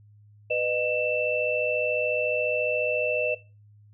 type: tone cluster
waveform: sine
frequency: 497.8 / 612 / 2665 Hz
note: B4 / D#5 / E7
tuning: +14 / -29 / +18 cents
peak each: -27 dBFS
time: 0.5-3.35 s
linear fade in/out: 10 ms
effects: noise-tail reverb RT60 0.3 s tail -19 dB re dry + added 104 Hz sine -51 dBFS peak until 3.93 s